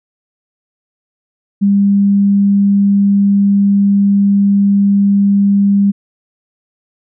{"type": "tone", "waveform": "sine", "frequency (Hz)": 200, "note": "G3", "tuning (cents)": 35, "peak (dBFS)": -7, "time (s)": [1.61, 5.92], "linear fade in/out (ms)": 20, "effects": []}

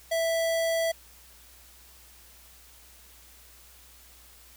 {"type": "tone", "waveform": "square", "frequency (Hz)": 659.3, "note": "E5", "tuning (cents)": 0, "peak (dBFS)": -25, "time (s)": [0.11, 0.92], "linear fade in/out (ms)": 10, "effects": ["added 60 Hz sine -57 dBFS peak until 4.56 s", "white hiss -54 dBFS RMS until 4.56 s"]}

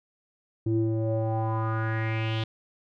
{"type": "tone with low-pass filter sweep", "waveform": "square", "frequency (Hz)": 111.2, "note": "A2", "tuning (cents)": 19, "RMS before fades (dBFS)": -27, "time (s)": [0.66, 2.44], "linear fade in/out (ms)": 5, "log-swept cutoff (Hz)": [290, 3500], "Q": 4.5, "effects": []}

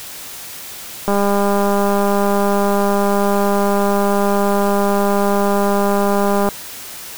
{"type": "click train", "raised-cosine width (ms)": 1, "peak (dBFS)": -4, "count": 1088, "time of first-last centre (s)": [1.08, 6.488], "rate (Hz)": 201, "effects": ["white hiss -32 dBFS RMS until 7.17 s"]}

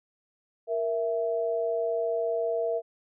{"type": "tone pair together", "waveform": "sine", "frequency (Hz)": [467.4, 661], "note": ["A#4", "E5"], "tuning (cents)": [5, 5], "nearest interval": "tritone", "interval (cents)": 600, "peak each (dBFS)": -28, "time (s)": [0.67, 2.82], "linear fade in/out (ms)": 50, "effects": []}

